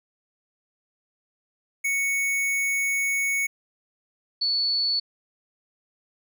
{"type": "tone pair in turn", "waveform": ["square", "sine"], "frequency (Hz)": [2220, 4440], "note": ["C#7", "C#8"], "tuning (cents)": [2, 2], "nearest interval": "octave", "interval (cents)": 1200, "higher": "second", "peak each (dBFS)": [-23, -21], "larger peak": "second", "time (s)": [[1.84, 3.47], [4.41, 5]], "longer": "first", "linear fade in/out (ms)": 10, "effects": []}